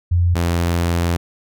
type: tone pair in turn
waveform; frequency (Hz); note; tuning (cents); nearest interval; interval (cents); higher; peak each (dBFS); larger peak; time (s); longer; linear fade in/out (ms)
sine / sawtooth; 87.4 / 85.65; F2 / F2; +2 / -33; unison; 35; first; -12; neither; 0.11-0.35 / 0.35-1.17; second; 10
effects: none